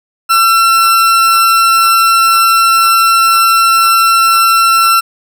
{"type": "tone", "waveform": "40% pulse", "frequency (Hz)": 1349, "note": "E6", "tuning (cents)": 40, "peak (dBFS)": -5, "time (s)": [0.29, 5.01], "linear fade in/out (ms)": 20, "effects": []}